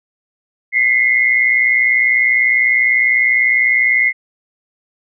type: tone pair together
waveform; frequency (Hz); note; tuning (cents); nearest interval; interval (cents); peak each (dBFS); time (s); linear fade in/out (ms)
sine; 2022 / 2142; B6 / C7; +40 / +40; minor second; 100; -13; 0.72-4.13; 50
effects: none